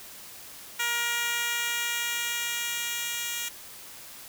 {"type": "tone with high-pass filter sweep", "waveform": "10% pulse", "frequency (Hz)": 473.5, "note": "A#4", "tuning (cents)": 27, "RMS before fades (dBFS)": -30, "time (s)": [0.79, 3.49], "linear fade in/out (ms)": 10, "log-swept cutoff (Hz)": [1400, 3400], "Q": 0.7, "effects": ["white hiss -45 dBFS RMS until 4.28 s"]}